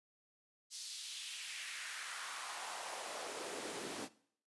pink noise with high-pass filter sweep, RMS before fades -45 dBFS, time 0.7-4.09 s, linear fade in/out 50 ms, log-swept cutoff 5000 to 240 Hz, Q 2, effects noise-tail reverb RT60 0.6 s tail -19 dB re dry + resampled to 24000 Hz

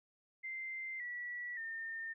sine tone with pitch steps, 2084 / 1944.4 / 1814.2 Hz, C7 / B6 / A#6, -7 / -28 / -47 cents, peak -40 dBFS, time 0.43-2.14 s, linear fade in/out 20 ms, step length 570 ms, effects none

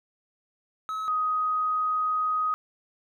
triangle / sine tone pair in turn, 1284 / 1253.2 Hz, E6 / D#6, -46 / +12 cents, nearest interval unison, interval 42 cents, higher first, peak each -27 / -23 dBFS, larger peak second, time 0.89-1.08 / 1.08-2.54 s, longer second, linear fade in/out 0 ms, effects none

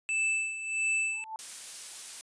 square tone with tremolo, 2637 Hz, E7, in tune, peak -26 dBFS, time 0.09-1.24 s, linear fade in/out 0 ms, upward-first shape sine, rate 1.5 Hz, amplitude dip 70%
sine tone with exponential growth, 880 Hz, A5, in tune, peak -32 dBFS, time 1.05-1.36 s, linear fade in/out 1 ms, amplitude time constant 66 ms
blue noise, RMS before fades -39 dBFS, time 1.39-2.21 s, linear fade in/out 0 ms
effects resampled to 22050 Hz

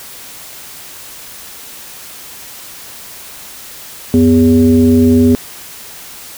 sine tone with frequency modulation, 247.7 Hz, B3, 5 cents sharp, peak -5 dBFS, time 4.14-5.35 s, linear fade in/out 0 ms, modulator 158 Hz, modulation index 0.81, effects white hiss -32 dBFS RMS until 6.37 s

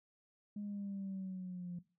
sine linear sweep, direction down, 207.7 to 174.3 Hz, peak -39 dBFS, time 0.56-1.79 s, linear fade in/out 5 ms, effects noise-tail reverb RT60 0.3 s tail -18 dB re dry + tanh soft clip ceiling -36 dBFS

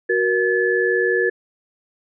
sine tone cluster, 371.5 / 471.4 / 1725 Hz, F#4 / A#4 / A6, +7 / +19 / -35 cents, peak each -20 dBFS, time 0.09-1.3 s, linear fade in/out 10 ms, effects none

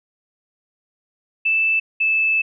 sine tone pair in turn, 2639 / 2624 Hz, E7 / E7, +1 / -9 cents, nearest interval unison, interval 10 cents, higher first, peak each -15 dBFS, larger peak neither, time 1.45-1.8 / 2-2.42 s, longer second, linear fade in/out 10 ms, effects none

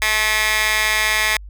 15% pulse tone with high-pass filter, 215.5 Hz, A3, 36 cents flat, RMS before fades -18 dBFS, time 0.02-1.37 s, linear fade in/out 0 ms, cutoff 1700 Hz, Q 1.8, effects added 50 Hz sine -33 dBFS peak until 1.49 s

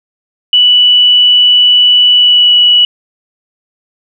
sine tone with pitch glide, 2960 to 2941 Hz, F#7 to F#7, 0 to -11 cents, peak -3 dBFS, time 0.53-2.85 s, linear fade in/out 2 ms, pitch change -11 cents, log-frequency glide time 2.12-2.54 s, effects none

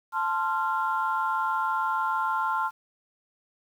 sine chord, F major, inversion first, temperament equal with one note detuned, 880 / 1046.5 / 1381.7 Hz, A5 / C6 / F6, 0 / 0 / -19 cents, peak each -28 dBFS, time 0.12-2.71 s, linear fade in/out 50 ms, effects tanh soft clip ceiling -15 dBFS + 9-bit

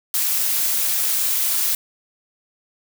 blue noise with amplitude modulation, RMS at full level -18 dBFS, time 0.14-1.75 s, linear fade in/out 2 ms, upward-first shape sine, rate 243 Hz, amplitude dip 50%, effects none

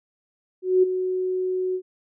sine tone with ADSR envelope, 370 Hz, F#4, in tune, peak -12 dBFS, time 0.62-1.82 s, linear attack 210 ms, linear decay 13 ms, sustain -10 dB, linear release 72 ms, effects none

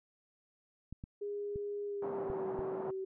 clicks, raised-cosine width 5 ms, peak -31 dBFS, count 5, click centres 0.926 / 1.039 / 1.559 / 2.301 / 2.592 s
sine tone with pitch glide, 409.2 to 381.8 Hz, G#4 to G4, -26 to -46 cents, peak -36 dBFS, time 1.21-3.05 s, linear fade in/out 10 ms, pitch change -120 cents, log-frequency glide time 1.86-2.44 s
white band-pass noise, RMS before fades -43 dBFS, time 2.02-2.91 s, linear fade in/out 5 ms, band 140 to 910 Hz, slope 24 dB/octave
effects none

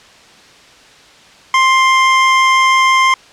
25% pulse tone, 1051 Hz, C6, 7 cents sharp, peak -4 dBFS, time 1.54-3.14 s, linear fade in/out 2 ms, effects white hiss -42 dBFS RMS until 3.32 s + low-pass 5000 Hz 12 dB/octave

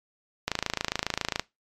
click train, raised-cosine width 0.2 ms, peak -8 dBFS, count 26, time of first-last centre 0.48-1.396 s, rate 27.3 Hz, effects noise-tail reverb RT60 0.2 s tail -20 dB re dry + MP3 96 kbps

